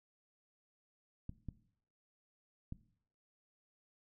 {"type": "clicks", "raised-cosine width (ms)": 5, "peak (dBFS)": -30, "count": 3, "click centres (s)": [1.294, 1.487, 2.724], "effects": ["noise-tail reverb RT60 0.6 s tail -17 dB re dry"]}